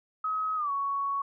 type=tone with pitch glide; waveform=sine; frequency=1273 to 1114.6 Hz; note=D#6 to C#6; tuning=+39 to +9 cents; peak=-27 dBFS; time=0.24-1.22 s; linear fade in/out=5 ms; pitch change=-230 cents; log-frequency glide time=0.56-0.71 s; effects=none